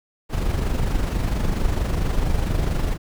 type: noise with amplitude modulation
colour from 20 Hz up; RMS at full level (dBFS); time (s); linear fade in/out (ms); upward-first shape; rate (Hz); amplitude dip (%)
brown; -19; 0.29-2.98; 50; sine; 24.4; 50
effects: none